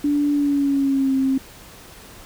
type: tone with pitch glide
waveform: sine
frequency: 290.5 to 266.4 Hz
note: D4 to C4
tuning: -19 to +31 cents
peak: -16 dBFS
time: 0.04-1.38 s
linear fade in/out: 5 ms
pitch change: -150 cents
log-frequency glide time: 0.32-1.14 s
effects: pink hiss -43 dBFS RMS until 2.25 s